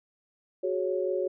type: chord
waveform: sine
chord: F# suspended second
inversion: none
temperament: equal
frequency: 370 / 415.3 / 554.4 Hz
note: F#4 / G#4 / C#5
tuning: 0 / 0 / 0 cents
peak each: -29 / -33 / -30 dBFS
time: 0.63-1.28 s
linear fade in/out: 10 ms
effects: none